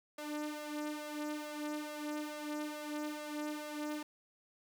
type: tone with flanger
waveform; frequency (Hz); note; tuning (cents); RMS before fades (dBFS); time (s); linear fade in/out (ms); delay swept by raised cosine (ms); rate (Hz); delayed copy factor
sawtooth; 299.6; D4; +35; -41; 0.18-4.03; 5; 1.8 to 3.5; 2.3; +0.65
effects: none